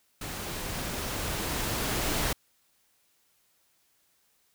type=noise with level ramp; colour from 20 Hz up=pink; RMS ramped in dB=-37 to -28 dBFS; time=0.21-2.33 s; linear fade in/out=5 ms; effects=white hiss -69 dBFS RMS until 4.54 s